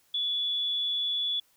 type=tone with amplitude modulation; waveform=sine; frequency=3425 Hz; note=A7; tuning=47 cents flat; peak=-25 dBFS; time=0.14-1.4 s; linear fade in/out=5 ms; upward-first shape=sine; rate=180 Hz; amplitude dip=30%; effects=white hiss -66 dBFS RMS until 1.56 s